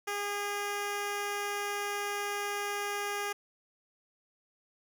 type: tone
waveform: 10% pulse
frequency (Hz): 408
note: G#4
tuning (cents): -31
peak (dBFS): -24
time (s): 0.07-3.33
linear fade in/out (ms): 10
effects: none